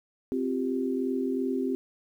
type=chord; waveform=sine; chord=C suspended fourth; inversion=none; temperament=equal; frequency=261.6 / 349.2 / 392 Hz; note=C4 / F4 / G4; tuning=0 / 0 / 0 cents; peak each=-28 / -34 / -31 dBFS; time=0.32-1.75 s; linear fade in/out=0 ms; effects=10-bit